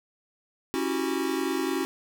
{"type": "tone cluster", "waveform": "square", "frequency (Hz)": [274.6, 325, 368.1, 391.4], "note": ["C#4", "E4", "F#4", "G4"], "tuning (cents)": [-16, -24, -9, -3], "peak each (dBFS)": [-31, -32, -31, -37], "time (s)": [0.74, 1.85], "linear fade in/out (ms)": 0, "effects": []}